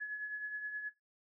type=tone with tremolo; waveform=sine; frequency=1698 Hz; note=G#6; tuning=38 cents sharp; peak=-35 dBFS; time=0-0.9 s; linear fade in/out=20 ms; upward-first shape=triangle; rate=9.5 Hz; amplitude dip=60%; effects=noise-tail reverb RT60 0.2 s tail -19 dB re dry